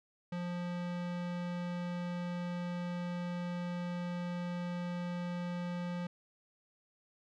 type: tone with low-pass filter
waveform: square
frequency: 175.9 Hz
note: F3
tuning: 13 cents sharp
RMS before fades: -38 dBFS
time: 0.32-6.07 s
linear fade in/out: 5 ms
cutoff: 3700 Hz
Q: 0.68
effects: none

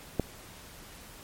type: click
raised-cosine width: 2 ms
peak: -12 dBFS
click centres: 0.197 s
effects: pink hiss -49 dBFS RMS until 1.23 s + MP3 64 kbps

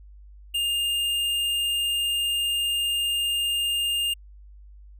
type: tone with tanh clipping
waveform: sine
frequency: 2815 Hz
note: F7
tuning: 13 cents sharp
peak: -24 dBFS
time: 0.54-4.14 s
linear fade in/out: 10 ms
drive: 16 dB
effects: added 50 Hz sine -44 dBFS peak until 4.99 s

